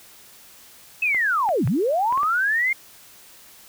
sine linear two-way sweep, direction down then up, 2633 to 99.8 to 2151 Hz, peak -18 dBFS, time 1.02-2.73 s, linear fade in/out 5 ms, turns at 1.66 s
clicks, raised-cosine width 0.5 ms, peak -20 dBFS, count 6, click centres 1.147 / 1.49 / 1.675 / 2.125 / 2.176 / 2.232 s
effects white hiss -48 dBFS RMS until 3.68 s

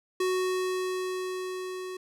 square tone with level ramp, 370 Hz, F#4, in tune, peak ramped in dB -25 to -36 dBFS, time 0.2-1.97 s, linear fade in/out 5 ms, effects low-pass 12000 Hz 12 dB/octave

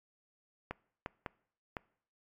clicks, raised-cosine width 0.5 ms, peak -22 dBFS, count 4, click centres 0.71 / 1.061 / 1.262 / 1.768 s, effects noise-tail reverb RT60 0.6 s tail -23 dB re dry + MP3 96 kbps

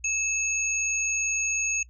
sine tone pair together, 2611 / 6579 Hz, E7 / G#8, -17 / -17 cents, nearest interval octave + major third, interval 1600 cents, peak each -27 dBFS, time 0.04-1.83 s, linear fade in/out 5 ms, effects noise-tail reverb RT60 0.1 s tail -20 dB re dry + added 60 Hz sine -48 dBFS peak until 1.89 s

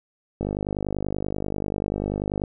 click train, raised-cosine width 2 ms, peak -13 dBFS, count 103, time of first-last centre 0.41-2.438 s, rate 50.3 Hz, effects none

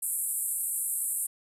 pink band-pass noise, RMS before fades -31 dBFS, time 0.02-1.27 s, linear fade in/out 10 ms, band 8000 to 13000 Hz, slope 96 dB/octave, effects none

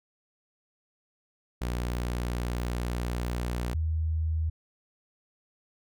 sawtooth / sine tone pair in turn, 60.1 / 79.78 Hz, B1 / D#2, -46 / +44 cents, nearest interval perfect fourth, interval 490 cents, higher second, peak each -25 dBFS, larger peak neither, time 1.61-3.74 / 3.74-4.5 s, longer first, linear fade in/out 10 ms, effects none

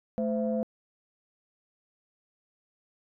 sine tone cluster, 218.5 / 515 / 668 Hz, A3 / C5 / E5, -12 / -28 / +23 cents, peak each -28 / -30 / -34 dBFS, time 0.18-0.63 s, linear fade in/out 0 ms, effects tanh soft clip ceiling -17 dBFS

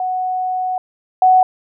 sine tone pair in turn, 740 / 743.4 Hz, F#5 / F#5, 0 / +8 cents, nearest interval unison, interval 8 cents, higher second, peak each -17 / -7 dBFS, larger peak second, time 0-0.78 / 1.22-1.43 s, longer first, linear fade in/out 2 ms, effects none

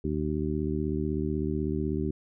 harmonic tone, 76.1 Hz, D#2, 38 cents flat, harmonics 1 / 2 / 3 / 4 / 5, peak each -33 / -33 / -33 / -33 / -33 dBFS, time 0.04-2.11 s, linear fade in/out 5 ms, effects none

